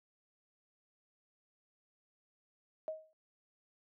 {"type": "tone with exponential decay", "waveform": "sine", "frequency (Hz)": 630, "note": "D#5", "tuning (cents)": 21, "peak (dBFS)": -33, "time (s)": [2.88, 3.13], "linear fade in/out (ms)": 0, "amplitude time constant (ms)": 53, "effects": ["high-pass 300 Hz 12 dB/octave"]}